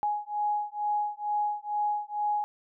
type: beating tone pair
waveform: sine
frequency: 833 / 835.2 Hz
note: G#5 / G#5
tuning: +5 / +10 cents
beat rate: 2.2 Hz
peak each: -30 dBFS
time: 0.03-2.44 s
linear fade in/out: 0 ms
effects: none

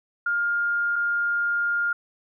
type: tone pair in turn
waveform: sine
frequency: 1410 / 1410 Hz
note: F6 / F6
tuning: +16 / +16 cents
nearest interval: unison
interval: 0 cents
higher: neither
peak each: -21 dBFS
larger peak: neither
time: 0.26-0.96 / 0.96-1.93 s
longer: second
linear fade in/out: 5 ms
effects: none

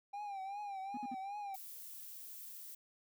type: tone with vibrato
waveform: triangle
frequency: 797 Hz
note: G5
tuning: 28 cents sharp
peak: -39 dBFS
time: 0.13-1.56 s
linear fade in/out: 10 ms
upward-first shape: triangle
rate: 2.6 Hz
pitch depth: 94 cents each way
type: tone bursts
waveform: triangle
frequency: 248.3 Hz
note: B3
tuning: 9 cents sharp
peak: -40 dBFS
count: 3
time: 0.94-1.146 s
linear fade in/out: 5 ms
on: 34 ms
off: 52 ms
type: noise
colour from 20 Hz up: violet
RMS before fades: -50 dBFS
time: 1.54-2.75 s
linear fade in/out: 5 ms
effects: none

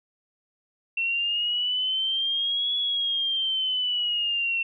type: linear two-way sweep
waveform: sine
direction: up then down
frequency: 2700 to 3382 to 2700 Hz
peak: -23 dBFS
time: 0.97-4.63 s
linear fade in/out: 5 ms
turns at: 2.76 s
effects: none

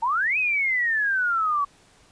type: exponential two-way sweep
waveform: sine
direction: up then down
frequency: 880 to 2576 to 1118 Hz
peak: -20 dBFS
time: 0.02-1.65 s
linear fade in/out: 10 ms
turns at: 0.38 s
effects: pink hiss -56 dBFS RMS until 2.11 s + resampled to 22050 Hz

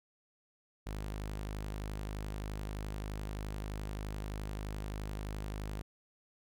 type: tone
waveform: sawtooth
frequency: 51.6 Hz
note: G#1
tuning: 10 cents flat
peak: -34 dBFS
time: 0.86-5.82 s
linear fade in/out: 10 ms
effects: none

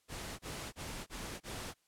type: noise bursts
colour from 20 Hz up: pink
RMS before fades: -43 dBFS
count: 5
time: 0.08-1.742 s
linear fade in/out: 50 ms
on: 310 ms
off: 28 ms
effects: white hiss -75 dBFS RMS until 1.87 s + low-pass 11000 Hz 12 dB/octave

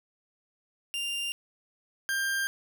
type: tone pair in turn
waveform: 40% pulse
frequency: 2794 / 1592.3 Hz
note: F7 / G6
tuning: 0 / +27 cents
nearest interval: minor seventh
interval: 973 cents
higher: first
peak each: -29 / -26 dBFS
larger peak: second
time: 0.94-1.32 / 2.09-2.47 s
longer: neither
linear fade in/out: 0 ms
effects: 11-bit

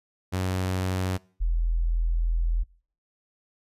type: tone pair in turn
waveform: sawtooth / sine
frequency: 92.9 / 41.65 Hz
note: F#2 / E1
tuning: +7 / +19 cents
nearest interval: octave + major second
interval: 1388 cents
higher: first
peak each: -21 dBFS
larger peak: neither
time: 0.32-1.18 / 1.4-2.64 s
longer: second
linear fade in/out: 20 ms
effects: noise-tail reverb RT60 0.5 s tail -24 dB re dry + resampled to 32000 Hz

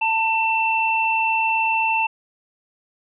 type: tone pair together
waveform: sine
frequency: 893.5 / 2682 Hz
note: A5 / E7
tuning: +26 / +29 cents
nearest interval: octave + perfect fifth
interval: 1903 cents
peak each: -20 dBFS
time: 0.01-2.07 s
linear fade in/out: 10 ms
effects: none

